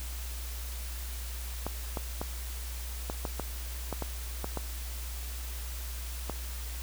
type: clicks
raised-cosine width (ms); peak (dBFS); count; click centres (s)
1; -19; 11; 1.666 / 1.972 / 2.215 / 3.099 / 3.252 / 3.397 / 3.927 / 4.023 / 4.444 / 4.573 / 6.297
effects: added 60 Hz sine -36 dBFS peak until 6.82 s + white hiss -44 dBFS RMS until 6.82 s